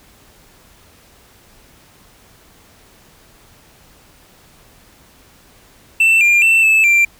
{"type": "tone with pitch steps", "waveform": "triangle", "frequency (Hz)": [2671, 2398, 2676, 2619, 2363], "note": ["E7", "D7", "E7", "E7", "D7"], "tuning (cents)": [22, 36, 25, -12, 10], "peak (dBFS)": -7, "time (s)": [6, 7.05], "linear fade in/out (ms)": 5, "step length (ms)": 210, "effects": ["pink hiss -48 dBFS RMS until 7.19 s"]}